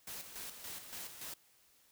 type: noise with tremolo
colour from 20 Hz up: white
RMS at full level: -45 dBFS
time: 0.07-1.34 s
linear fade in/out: 5 ms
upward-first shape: square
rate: 3.5 Hz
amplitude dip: 55%
effects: white hiss -68 dBFS RMS until 1.91 s